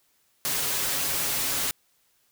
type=noise with comb filter; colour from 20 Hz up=white; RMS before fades=-27 dBFS; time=0.45-1.71 s; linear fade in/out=0 ms; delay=7.2 ms; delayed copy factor=+0.5; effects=white hiss -67 dBFS RMS until 2.31 s